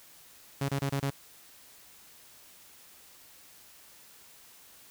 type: tone bursts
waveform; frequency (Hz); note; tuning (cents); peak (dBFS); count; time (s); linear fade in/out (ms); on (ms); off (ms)
sawtooth; 138.59; C#3; 0; -24; 5; 0.61-1.103; 5; 77; 27
effects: white hiss -55 dBFS RMS until 4.9 s